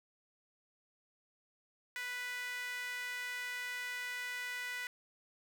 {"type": "tone with high-pass filter", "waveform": "sawtooth", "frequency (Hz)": 493.9, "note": "B4", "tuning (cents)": 0, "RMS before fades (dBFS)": -41, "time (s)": [1.96, 4.87], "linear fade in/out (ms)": 0, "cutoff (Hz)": 1800, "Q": 5, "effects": ["10-bit"]}